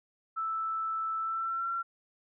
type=tone with pitch glide; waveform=sine; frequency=1318.5 to 1362.6 Hz; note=E6 to F6; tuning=0 to -43 cents; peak=-30 dBFS; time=0.36-1.83 s; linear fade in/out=20 ms; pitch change=+57 cents; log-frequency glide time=1.19-1.7 s; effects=none